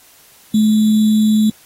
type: tone with sample-and-hold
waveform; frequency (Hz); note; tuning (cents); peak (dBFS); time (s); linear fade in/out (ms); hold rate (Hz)
sine; 215.3; A3; -37; -9; 0.54-1.5; 5; 3675
effects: white hiss -47 dBFS RMS until 1.65 s + AAC 48 kbps